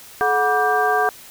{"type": "tone cluster", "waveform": "sine", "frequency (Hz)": [429.1, 732, 971, 1171, 1575], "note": ["A4", "F#5", "B5", "D6", "G6"], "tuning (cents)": [-43, -19, -30, -5, 8], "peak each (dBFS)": [-22, -19, -27, -23, -21], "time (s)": [0.21, 1.09], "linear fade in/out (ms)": 0, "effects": ["white hiss -42 dBFS RMS until 1.3 s"]}